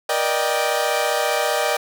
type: chord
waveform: sawtooth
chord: Eb major seventh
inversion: second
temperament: equal with one note detuned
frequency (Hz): 476 / 587.3 / 622.3 / 784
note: Bb4 / D5 / Eb5 / G5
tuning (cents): +36 / 0 / 0 / 0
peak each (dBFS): -22 / -20 / -20 / -20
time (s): 0.09-1.77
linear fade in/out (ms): 5
effects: none